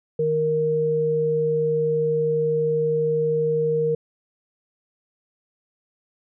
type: tone pair together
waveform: sine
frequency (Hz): 155.31 / 466.2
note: D#3 / A#4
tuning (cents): -3 / 0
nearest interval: octave + perfect fifth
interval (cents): 1903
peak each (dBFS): -27 / -19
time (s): 0.19-3.95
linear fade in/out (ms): 5
effects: none